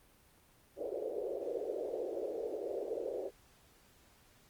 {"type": "band-pass noise", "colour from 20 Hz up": "white", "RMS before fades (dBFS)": -39, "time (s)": [0.76, 3.31], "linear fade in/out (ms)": 50, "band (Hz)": [360, 570], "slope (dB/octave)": 48, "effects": ["pink hiss -65 dBFS RMS until 4.49 s", "Opus 32 kbps"]}